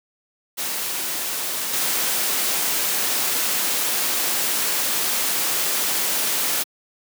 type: noise with level steps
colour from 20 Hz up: white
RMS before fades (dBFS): -26 / -22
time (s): 0.57-6.64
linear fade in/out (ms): 20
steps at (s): 1.73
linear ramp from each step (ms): 5
effects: high-pass 200 Hz 12 dB/octave